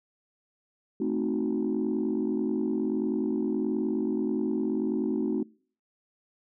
sine chord, A diminished seventh, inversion none, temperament equal, 220 / 261.6 / 311.1 / 370 Hz, A3 / C4 / Eb4 / Gb4, 0 / 0 / 0 / 0 cents, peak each -30 dBFS, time 1-5.43 s, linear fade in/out 5 ms, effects noise-tail reverb RT60 0.5 s tail -26 dB re dry + tanh soft clip ceiling -19 dBFS

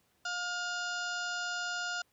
harmonic tone, 711 Hz, F5, 31 cents sharp, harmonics 1 / 2 / 4 / 5 / 6 / 7 / 8 / 9 / 10, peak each -42 / -35 / -44 / -48 / -48 / -45 / -50 / -54 / -48 dBFS, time 0.25-2.02 s, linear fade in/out 5 ms, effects pink hiss -72 dBFS RMS until 2.12 s + high-pass 80 Hz 12 dB/octave

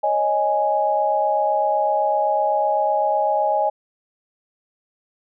sine chord, C# suspended second, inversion none, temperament equal, 554.4 / 622.3 / 830.6 Hz, C#5 / D#5 / G#5, 0 / 0 / 0 cents, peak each -25 / -21 / -19 dBFS, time 0.03-3.7 s, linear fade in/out 10 ms, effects none

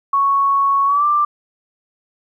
sine tone with pitch glide, 1108.7 to 1181.4 Hz, C#6 to D6, 0 to +10 cents, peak -12 dBFS, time 0.13-1.25 s, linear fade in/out 5 ms, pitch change +110 cents, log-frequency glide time 0.86-1.05 s, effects 9-bit

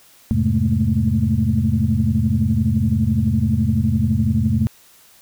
sine tone cluster, 85 / 104.5 / 130.5 / 212.7 / 224.5 Hz, F2 / G#2 / C3 / G#3 / A3, -46 / +11 / -4 / +42 / +35 cents, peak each -21 dBFS, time 0.31-4.67 s, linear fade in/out 0 ms, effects tanh soft clip ceiling -3 dBFS + white hiss -50 dBFS RMS until 5.21 s

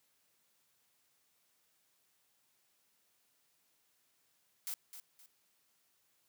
blue noise with echo, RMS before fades -40 dBFS, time 4.67-4.74 s, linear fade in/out 0 ms, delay 260 ms, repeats 2, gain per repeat -10 dB, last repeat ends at 5.26 s, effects white hiss -75 dBFS RMS until 6.28 s + high-pass 80 Hz 12 dB/octave

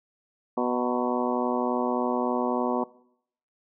harmonic tone with a mistuned harmonic, 123.47 Hz, B2, in tune, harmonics 2 / 3 / 4 / 5 / 6 / 7 / 8 / 9, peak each -28 / -30 / -31 / -32 / -33 / -33 / -34 / -35 dBFS, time 0.57-2.84 s, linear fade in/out 5 ms, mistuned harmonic 7, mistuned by +63 cents, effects noise-tail reverb RT60 0.7 s tail -21 dB re dry

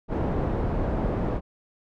pink low-pass noise, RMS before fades -26 dBFS, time 0.08-1.41 s, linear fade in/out 50 ms, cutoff 740 Hz, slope 12 dB/octave, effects none

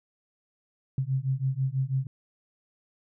sine beating tone pair, 130 / 136.1 Hz, C3 / C#3, -11 / -31 cents, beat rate 6.1 Hz, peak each -28 dBFS, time 0.98-2.07 s, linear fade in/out 2 ms, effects none

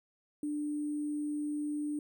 sine tone with sample-and-hold, 296.5 Hz, D4, 17 cents sharp, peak -32 dBFS, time 0.43-1.99 s, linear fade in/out 2 ms, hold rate 8820 Hz, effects none

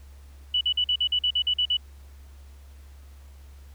sine tone bursts, 2960 Hz, F#7, in tune, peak -20 dBFS, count 11, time 0.54-1.77 s, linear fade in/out 5 ms, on 70 ms, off 46 ms, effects added 69 Hz sine -44 dBFS peak until 3.74 s + pink hiss -59 dBFS RMS until 3.74 s

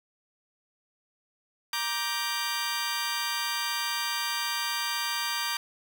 15% pulse chord, G minor, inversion first, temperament just, 940.8 / 1176 / 1568 Hz, Bb5 / D6 / G6, +16 / +2 / 0 cents, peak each -27 dBFS, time 1.73-5.57 s, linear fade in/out 2 ms, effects none

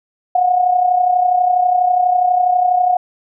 sine tone with amplitude modulation, 725 Hz, F#5, 35 cents flat, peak -8 dBFS, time 0.35-2.97 s, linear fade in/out 5 ms, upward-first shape sine, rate 32.2 Hz, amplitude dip 60%, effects none

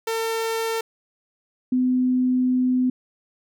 sawtooth / sine tone pair in turn, 451.4 / 253.3 Hz, A4 / B3, +44 / +44 cents, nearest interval minor seventh, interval 1000 cents, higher first, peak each -19 / -17 dBFS, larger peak second, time 0.07-0.81 / 1.72-2.9 s, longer second, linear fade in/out 5 ms, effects none

